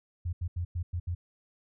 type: tone bursts at uneven times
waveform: sine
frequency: 87.31 Hz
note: F2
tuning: in tune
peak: -29 dBFS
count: 6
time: 0.25-0.33 / 0.41-0.48 / 0.56-0.65 / 0.75-0.83 / 0.93-1 / 1.07-1.15 s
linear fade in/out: 10 ms
effects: none